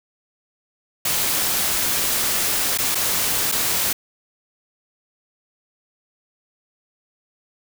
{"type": "noise with dropouts", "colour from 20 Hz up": "white", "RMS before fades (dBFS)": -21, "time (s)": [1.05, 3.93], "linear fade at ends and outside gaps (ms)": 5, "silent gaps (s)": [[2.776, 2.785], [2.948, 2.953], [3.517, 3.522]], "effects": []}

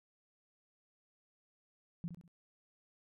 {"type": "tone with echo", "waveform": "sine", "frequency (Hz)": 170.8, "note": "F3", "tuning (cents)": -38, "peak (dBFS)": -36, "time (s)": [2.04, 2.08], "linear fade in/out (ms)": 0, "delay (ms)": 66, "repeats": 3, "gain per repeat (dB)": -8, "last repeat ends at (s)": 2.278, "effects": []}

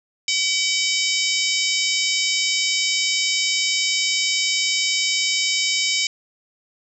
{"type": "harmonic tone with a mistuned harmonic", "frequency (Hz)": 760, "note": "F#5", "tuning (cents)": 46, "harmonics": [3, 4, 5, 6, 7, 8, 9, 10], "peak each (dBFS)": [-24, -26, -27, -28, -25, -32, -28, -31], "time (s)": [0.28, 6.07], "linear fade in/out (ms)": 2, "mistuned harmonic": 6, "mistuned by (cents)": 49, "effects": []}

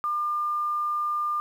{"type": "tone with quantisation", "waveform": "sine", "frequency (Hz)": 1200, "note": "D6", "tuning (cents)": 37, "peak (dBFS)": -24, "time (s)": [0.04, 1.4], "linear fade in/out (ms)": 0, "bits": 9, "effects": []}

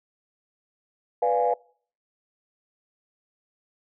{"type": "chord", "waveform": "sine", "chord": "B diminished seventh", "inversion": "none", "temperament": "equal", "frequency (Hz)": [493.9, 587.3, 698.5, 830.6], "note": ["B4", "D5", "F5", "Ab5"], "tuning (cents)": [0, 0, 0, 0], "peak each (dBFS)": [-23, -28, -24, -25], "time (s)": [1.22, 1.54], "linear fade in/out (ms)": 5, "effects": ["noise-tail reverb RT60 0.5 s tail -25 dB re dry", "tanh soft clip ceiling -11 dBFS"]}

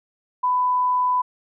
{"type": "tone", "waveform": "sine", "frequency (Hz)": 998, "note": "B5", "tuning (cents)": 18, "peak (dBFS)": -17, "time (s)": [0.43, 1.22], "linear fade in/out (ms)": 10, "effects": []}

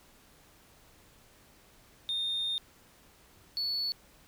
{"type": "tone pair in turn", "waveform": "sine", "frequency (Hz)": [3655, 4430], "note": ["A#7", "C#8"], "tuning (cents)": [-35, -2], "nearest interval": "minor third", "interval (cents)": 333, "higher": "second", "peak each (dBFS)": -28, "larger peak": "neither", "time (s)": [[2.09, 2.58], [3.57, 3.92]], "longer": "first", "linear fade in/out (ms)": 0, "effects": ["tanh soft clip ceiling -27 dBFS", "pink hiss -60 dBFS RMS until 4.27 s"]}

